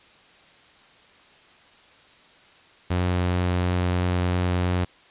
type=tone; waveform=sawtooth; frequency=89.7 Hz; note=F2; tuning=47 cents sharp; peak=-17 dBFS; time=2.9-4.85 s; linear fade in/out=10 ms; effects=white hiss -53 dBFS RMS until 5.1 s + resampled to 8000 Hz